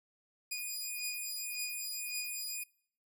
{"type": "beating tone pair", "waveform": "10% pulse", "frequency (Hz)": [2462, 2463.8], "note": ["D#7", "D#7"], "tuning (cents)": [-19, -18], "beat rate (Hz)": 1.8, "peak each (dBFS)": -31, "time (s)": [0.51, 2.64], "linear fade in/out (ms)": 10, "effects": ["noise-tail reverb RT60 0.6 s tail -25 dB re dry"]}